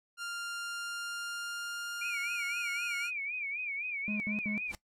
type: tone with pitch glide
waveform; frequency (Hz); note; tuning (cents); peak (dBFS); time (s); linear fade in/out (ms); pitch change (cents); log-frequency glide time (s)
sawtooth; 1396.9 to 1413.1; F6 to F6; 0 to +20; -33; 0.17-3.11; 50; +20; 0.55-2.95
type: tone with vibrato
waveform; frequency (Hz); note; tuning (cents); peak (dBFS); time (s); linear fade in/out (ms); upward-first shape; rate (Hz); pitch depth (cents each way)
sine; 2349; D7; 0; -34; 2.01-4.72; 10; sine; 3.9; 120
type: tone bursts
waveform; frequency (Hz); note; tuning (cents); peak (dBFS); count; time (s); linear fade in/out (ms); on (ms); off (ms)
triangle; 210; G#3; +19; -31; 3; 4.08-4.578; 0; 120; 69
type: noise with exponential growth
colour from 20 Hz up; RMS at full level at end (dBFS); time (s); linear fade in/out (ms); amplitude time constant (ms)
pink; -37; 4.65-4.75; 1; 21
effects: noise-tail reverb RT60 0.1 s tail -17 dB re dry + low-pass 11000 Hz 12 dB/octave